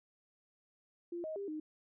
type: tone with pitch steps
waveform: sine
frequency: 345.3 / 628 / 399.6 / 308.3 Hz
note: F4 / D#5 / G4 / D#4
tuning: -20 / +16 / +33 / -16 cents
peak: -38 dBFS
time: 1.12-1.6 s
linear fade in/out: 5 ms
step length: 120 ms
effects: none